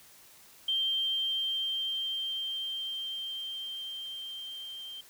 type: tone with level ramp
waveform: sine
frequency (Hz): 3154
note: G7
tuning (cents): +10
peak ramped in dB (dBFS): -26 to -40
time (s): 0.68-5.01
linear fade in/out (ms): 5
effects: white hiss -56 dBFS RMS until 5.09 s